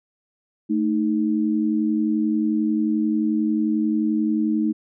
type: tone pair together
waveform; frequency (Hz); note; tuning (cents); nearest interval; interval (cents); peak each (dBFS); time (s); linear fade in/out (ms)
sine; 220.5 / 311.8; A3 / D#4; +4 / +4; tritone; 600; -21; 0.69-4.73; 20
effects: none